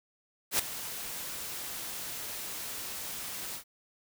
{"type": "noise with ADSR envelope", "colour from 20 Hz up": "white", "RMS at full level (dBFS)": -25, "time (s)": [0.51, 3.64], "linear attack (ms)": 83, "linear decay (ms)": 4, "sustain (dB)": -14, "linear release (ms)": 91, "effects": []}